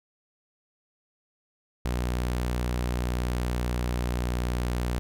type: tone with pitch glide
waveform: sawtooth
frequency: 61 to 60.58 Hz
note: B1 to B1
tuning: -21 to -33 cents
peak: -22 dBFS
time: 1.85-4.99 s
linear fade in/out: 0 ms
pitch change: -12 cents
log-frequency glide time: 2.91-4.82 s
effects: none